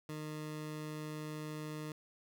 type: tone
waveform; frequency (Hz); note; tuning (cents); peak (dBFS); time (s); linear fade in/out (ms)
20% pulse; 153.3; D#3; -25; -36; 0.09-1.92; 2
effects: none